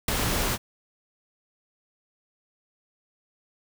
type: noise with ADSR envelope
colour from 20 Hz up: pink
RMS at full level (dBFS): -19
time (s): 0.08-0.58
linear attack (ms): 5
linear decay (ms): 7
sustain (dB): -7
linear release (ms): 42
effects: none